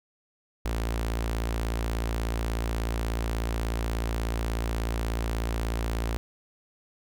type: tone with notch filter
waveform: sawtooth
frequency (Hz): 56.5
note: A1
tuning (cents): +47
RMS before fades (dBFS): -29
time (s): 0.65-6.17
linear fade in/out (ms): 0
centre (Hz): 150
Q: 1.5
effects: none